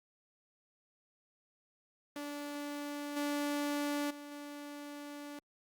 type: tone with level steps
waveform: sawtooth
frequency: 290.2 Hz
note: D4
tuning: 21 cents flat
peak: -35 / -29 / -42 / -40 dBFS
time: 2.16-5.39 s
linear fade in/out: 2 ms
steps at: 3.16 / 4.1 / 4.31 s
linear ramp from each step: 10 ms
effects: Opus 32 kbps